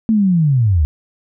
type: linear sweep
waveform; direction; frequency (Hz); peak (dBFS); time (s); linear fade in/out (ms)
sine; down; 227.3 to 69.3; -10; 0.09-0.85; 0
effects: none